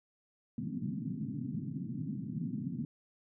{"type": "band-pass noise", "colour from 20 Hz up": "white", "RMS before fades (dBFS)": -38, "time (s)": [0.58, 2.85], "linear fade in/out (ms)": 2, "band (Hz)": [120, 260], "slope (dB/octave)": 48, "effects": []}